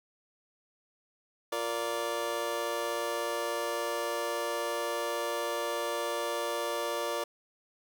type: chord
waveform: 25% pulse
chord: Bb major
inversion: second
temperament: just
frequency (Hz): 349.6 / 466.2 / 582.7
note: F4 / Bb4 / D5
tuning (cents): +2 / 0 / -14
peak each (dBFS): -35 / -32 / -30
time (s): 1.52-7.24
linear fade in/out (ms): 5
effects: 9-bit